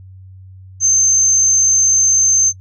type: tone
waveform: sine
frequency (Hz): 6272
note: G8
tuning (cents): 0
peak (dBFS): -9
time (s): 0.8-2.53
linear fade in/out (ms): 50
effects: noise-tail reverb RT60 0.1 s tail -22 dB re dry + added 94 Hz sine -35 dBFS peak until 2.6 s